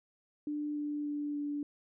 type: tone with pitch steps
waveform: sine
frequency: 296.5 / 294.6 / 292.8 / 290.9 Hz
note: D4 / D4 / D4 / D4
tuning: +17 / +6 / -5 / -16 cents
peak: -33 dBFS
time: 0.47-1.63 s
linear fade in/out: 2 ms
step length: 290 ms
effects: none